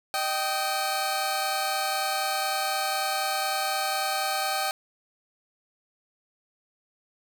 sawtooth tone cluster, 612 / 776 / 1254 / 4333 Hz, D#5 / G5 / D#6 / C#8, -29 / -18 / +13 / -40 cents, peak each -31 / -24 / -29 / -31 dBFS, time 0.14-4.71 s, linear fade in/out 0 ms, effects none

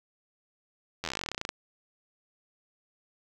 slowing click train, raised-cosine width 0.2 ms, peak -15 dBFS, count 21, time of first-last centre 1.04-1.491 s, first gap 11 ms, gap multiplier 1.07, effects none

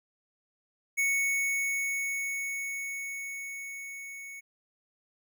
square tone with level ramp, 2217 Hz, C#7, in tune, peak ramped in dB -25 to -42 dBFS, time 0.97-4.41 s, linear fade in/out 20 ms, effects none

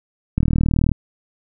click train, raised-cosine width 5 ms, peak -5 dBFS, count 22, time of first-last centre 0.38-0.917 s, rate 39.1 Hz, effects none

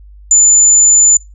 sine tone, 7040 Hz, A8, in tune, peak -4 dBFS, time 0.31-1.17 s, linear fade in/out 2 ms, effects noise-tail reverb RT60 0.2 s tail -20 dB re dry + added 50 Hz sine -34 dBFS peak until 1.34 s

